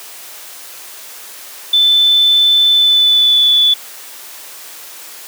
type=tone with pitch glide; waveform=sine; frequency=3520 to 3462 Hz; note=A7 to A7; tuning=0 to -29 cents; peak=-7 dBFS; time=1.73-3.74 s; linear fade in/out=5 ms; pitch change=-29 cents; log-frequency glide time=2.71-3.49 s; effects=white hiss -33 dBFS RMS until 5.27 s + high-pass 400 Hz 12 dB/octave